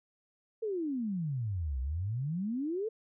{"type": "exponential two-way sweep", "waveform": "sine", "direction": "down then up", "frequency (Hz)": [460, 61.74, 460], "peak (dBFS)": -31, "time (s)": [0.62, 2.89], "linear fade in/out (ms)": 10, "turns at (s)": 1.8, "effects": []}